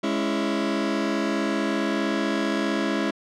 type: chord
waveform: sawtooth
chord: C# minor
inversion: second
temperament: just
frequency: 207.9 / 277.2 / 332.6 Hz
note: G#3 / C#4 / E4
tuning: +2 / 0 / +16 cents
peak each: -23 dBFS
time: 0.03-3.11 s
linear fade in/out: 10 ms
effects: low-pass 5000 Hz 12 dB/octave